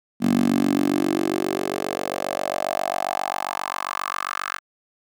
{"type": "tone with high-pass filter sweep", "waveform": "10% pulse", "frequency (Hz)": 47.45, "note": "F#1", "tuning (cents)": 44, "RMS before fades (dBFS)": -24, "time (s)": [0.2, 4.6], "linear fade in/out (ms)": 50, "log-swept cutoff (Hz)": [220, 1400], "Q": 4.2, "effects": []}